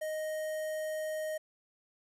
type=tone with notch filter; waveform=square; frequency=622.3 Hz; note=D#5; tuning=in tune; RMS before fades=-36 dBFS; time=0.01-1.38 s; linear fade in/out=10 ms; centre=4000 Hz; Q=0.79; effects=resampled to 32000 Hz + 11-bit